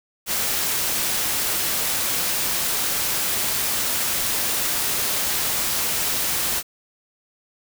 white noise, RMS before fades -23 dBFS, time 0.26-6.63 s, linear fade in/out 50 ms, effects none

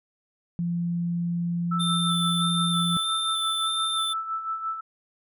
sine tone, 172.1 Hz, F3, 25 cents flat, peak -24 dBFS, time 0.59-2.97 s, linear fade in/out 0 ms
sine tone with tremolo, 1318.5 Hz, E6, in tune, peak -25 dBFS, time 1.71-4.81 s, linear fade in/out 10 ms, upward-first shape sine, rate 5.8 Hz, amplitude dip 60%
square tone with vibrato, 3558 Hz, A7, 19 cents sharp, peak -26 dBFS, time 1.79-4.14 s, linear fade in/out 20 ms, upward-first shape square, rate 1.6 Hz, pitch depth 13 cents each way
effects none

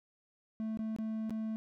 triangle tone with dropouts, 220 Hz, A3, in tune, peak -32 dBFS, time 0.6-1.56 s, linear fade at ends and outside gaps 0 ms, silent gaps 0.773-0.791 / 0.963-0.986 / 1.296-1.306 s, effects none

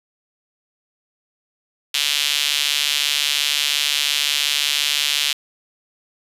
sawtooth tone with high-pass filter, 145.7 Hz, D3, 13 cents flat, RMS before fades -20 dBFS, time 1.94-5.33 s, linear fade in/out 5 ms, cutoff 3200 Hz, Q 2.4, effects resampled to 32000 Hz

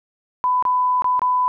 sine tone with dropouts, 1000 Hz, B5, 21 cents sharp, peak -15 dBFS, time 0.44-1.48 s, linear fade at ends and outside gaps 0 ms, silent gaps 0.625-0.652 / 1.021-1.044 / 1.194-1.218 s, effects none

